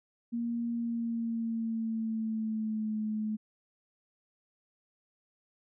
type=tone with pitch glide; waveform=sine; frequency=234.7 to 215.2 Hz; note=A#3 to A3; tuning=+12 to -38 cents; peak=-30 dBFS; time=0.32-3.37 s; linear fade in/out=20 ms; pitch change=-150 cents; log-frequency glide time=0.72-2.97 s; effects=none